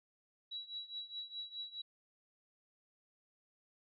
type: tone with tremolo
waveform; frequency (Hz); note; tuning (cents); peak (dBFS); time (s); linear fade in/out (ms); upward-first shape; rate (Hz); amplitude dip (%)
sine; 3903; B7; -21; -39; 0.51-1.82; 10; triangle; 4.8; 90
effects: none